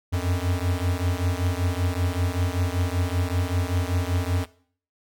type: beating tone pair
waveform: square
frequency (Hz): 87.3 / 92.5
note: F2 / F#2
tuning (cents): 0 / 0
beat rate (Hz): 5.2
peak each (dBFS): -25 / -27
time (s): 0.12-4.46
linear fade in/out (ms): 20
effects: noise-tail reverb RT60 0.5 s tail -18 dB re dry